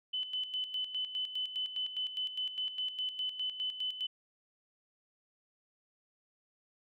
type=tone with tremolo; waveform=sine; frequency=3019 Hz; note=F#7; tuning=34 cents sharp; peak=-32 dBFS; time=0.13-4.07 s; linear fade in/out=10 ms; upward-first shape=square; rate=4.9 Hz; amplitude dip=65%; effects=none